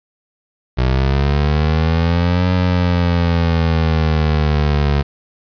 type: linear two-way sweep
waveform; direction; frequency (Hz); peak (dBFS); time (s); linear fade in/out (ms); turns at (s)
25% pulse; up then down; 62.6 to 91.4 to 71; -9; 0.77-5.03; 20; 2.51
effects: resampled to 11025 Hz + 8-bit